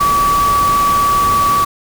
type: tone in noise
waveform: sine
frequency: 1144 Hz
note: D6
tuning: 46 cents flat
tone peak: -10 dBFS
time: 0-1.65 s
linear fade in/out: 10 ms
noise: pink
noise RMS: -22 dBFS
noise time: 0-1.65 s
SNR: +9 dB
effects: none